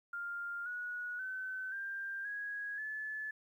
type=tone with pitch steps; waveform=sine; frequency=1400 / 1460.3 / 1523.2 / 1588.8 / 1657.2 / 1728.6 Hz; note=F6 / F#6 / F#6 / G6 / G#6 / A6; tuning=+4 / -23 / +50 / +23 / -4 / -31 cents; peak=-38 dBFS; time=0.13-3.31 s; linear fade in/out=5 ms; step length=530 ms; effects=12-bit

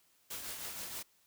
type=noise with tremolo; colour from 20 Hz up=white; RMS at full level=-41 dBFS; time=0.3-1.03 s; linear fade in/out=10 ms; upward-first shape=triangle; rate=6.3 Hz; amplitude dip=45%; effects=white hiss -70 dBFS RMS until 1.26 s

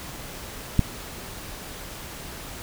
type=click; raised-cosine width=5 ms; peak=-4 dBFS; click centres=0.793 s; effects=pink hiss -38 dBFS RMS until 2.62 s

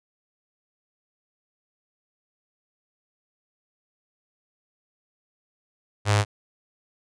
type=tone with notch filter; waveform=sawtooth; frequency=103.83 Hz; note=G#2; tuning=in tune; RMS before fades=-20 dBFS; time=6.05-6.25 s; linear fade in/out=50 ms; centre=240 Hz; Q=0.5; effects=resampled to 22050 Hz

